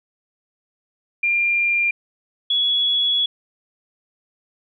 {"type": "tone pair in turn", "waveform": "sine", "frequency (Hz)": [2393, 3373], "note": ["D7", "G#7"], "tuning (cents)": [32, 26], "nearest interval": "tritone", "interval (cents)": 594, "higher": "second", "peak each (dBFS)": -16, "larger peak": "neither", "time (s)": [[1.23, 1.91], [2.5, 3.26]], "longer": "second", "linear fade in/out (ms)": 5, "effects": []}